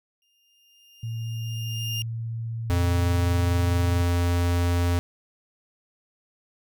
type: tone with exponential growth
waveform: 35% pulse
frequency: 2813 Hz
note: F7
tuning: 12 cents sharp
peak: -26 dBFS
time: 0.22-2.02 s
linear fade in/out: 1 ms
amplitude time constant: 390 ms
type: tone with pitch glide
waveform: sine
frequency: 114.4 to 111.72 Hz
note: A#2 to A2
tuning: -32 to +27 cents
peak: -28 dBFS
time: 1.03-4.02 s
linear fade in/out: 5 ms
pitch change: -41 cents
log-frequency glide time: 2.95-3.1 s
type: tone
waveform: square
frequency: 87.2 Hz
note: F2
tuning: 2 cents flat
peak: -21 dBFS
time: 2.7-4.99 s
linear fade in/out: 0 ms
effects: none